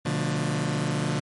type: chord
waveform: sawtooth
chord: B half-diminished seventh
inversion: none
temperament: just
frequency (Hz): 123.47 / 148.16 / 177.8 / 222.2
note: B2 / D3 / F3 / A3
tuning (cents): 0 / +16 / +31 / +17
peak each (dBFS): -27 / -23 / -27 / -29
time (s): 0.05-1.2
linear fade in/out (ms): 10
effects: MP3 48 kbps